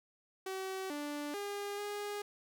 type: tone with pitch steps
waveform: sawtooth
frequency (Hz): 380.5 / 292.9 / 405.6 / 411.5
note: F#4 / D4 / G#4 / G#4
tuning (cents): +48 / -5 / -41 / -16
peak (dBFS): -34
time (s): 0.46-2.22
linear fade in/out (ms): 5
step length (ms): 440
effects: none